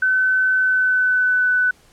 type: tone with pitch glide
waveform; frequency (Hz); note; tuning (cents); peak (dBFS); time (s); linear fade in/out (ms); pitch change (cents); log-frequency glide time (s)
sine; 1519 to 1496.4; F#6 to F#6; +45 to +19; -14; 0.02-1.71; 5; -26; 0.55-1.49
effects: pink hiss -53 dBFS RMS until 1.92 s + low-pass 11000 Hz 12 dB/octave